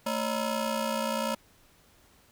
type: ring-modulated tone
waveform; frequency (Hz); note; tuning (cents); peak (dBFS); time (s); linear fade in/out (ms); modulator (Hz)
20% pulse; 386.7; G4; -24; -20; 0.06-1.35; 5; 163
effects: pink hiss -61 dBFS RMS until 2.31 s